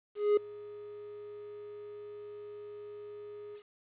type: tone with ADSR envelope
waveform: triangle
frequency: 415.3 Hz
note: G#4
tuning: in tune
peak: -19 dBFS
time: 0.15-3.63 s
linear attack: 220 ms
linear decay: 4 ms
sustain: -22 dB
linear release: 85 ms
effects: resampled to 8000 Hz + 10-bit